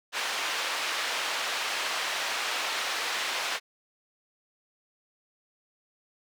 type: band-pass noise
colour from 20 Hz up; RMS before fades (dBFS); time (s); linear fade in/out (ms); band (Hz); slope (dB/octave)
white; -31; 0.12-3.6; 50; 610 to 3500; 12
effects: none